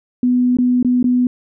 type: tone with dropouts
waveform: sine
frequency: 248.2 Hz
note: B3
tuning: 9 cents sharp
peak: -11 dBFS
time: 0.23-1.27 s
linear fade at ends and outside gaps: 2 ms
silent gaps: 0.57-0.586 / 0.828-0.847 / 1.028-1.042 s
effects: none